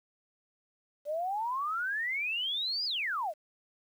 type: exponential two-way sweep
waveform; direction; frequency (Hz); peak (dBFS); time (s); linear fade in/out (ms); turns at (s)
sine; up then down; 571 to 5040 to 571; -30; 1.05-3.34; 50; 2.85
effects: 10-bit